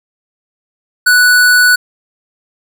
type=tone; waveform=square; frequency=1480 Hz; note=F#6; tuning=in tune; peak=-6 dBFS; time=1.06-1.76 s; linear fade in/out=10 ms; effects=none